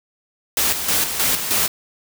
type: noise with tremolo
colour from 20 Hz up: white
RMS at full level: -18 dBFS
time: 0.57-1.68 s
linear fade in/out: 2 ms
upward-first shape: square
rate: 3.2 Hz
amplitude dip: 55%
effects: none